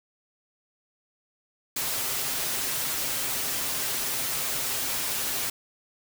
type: noise with comb filter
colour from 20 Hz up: white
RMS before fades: -29 dBFS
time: 1.76-5.5 s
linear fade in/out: 5 ms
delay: 7.6 ms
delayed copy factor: +0.5
effects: none

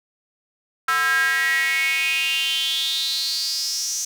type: tone with high-pass filter sweep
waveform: square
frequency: 146.83 Hz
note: D3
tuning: in tune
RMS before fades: -22 dBFS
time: 0.88-4.05 s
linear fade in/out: 5 ms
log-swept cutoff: 1400 to 6200 Hz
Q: 7.5
effects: none

